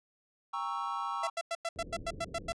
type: chord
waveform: triangle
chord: G diminished seventh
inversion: none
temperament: equal with one note detuned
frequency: 800.5 / 932.3 / 1108.7 / 1318.5 Hz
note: G5 / Bb5 / Db6 / Fb6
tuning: +36 / 0 / 0 / 0 cents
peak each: -39 / -37 / -35 / -37 dBFS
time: 0.53-1.3 s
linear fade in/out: 10 ms
type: tone bursts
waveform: sawtooth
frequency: 672 Hz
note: E5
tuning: 33 cents sharp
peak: -28 dBFS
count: 10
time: 1.23-2.524 s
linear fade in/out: 5 ms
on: 43 ms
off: 96 ms
type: low-pass noise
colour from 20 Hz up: pink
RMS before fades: -46 dBFS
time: 1.76-2.53 s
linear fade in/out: 0 ms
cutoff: 510 Hz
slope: 48 dB/octave
effects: resampled to 22050 Hz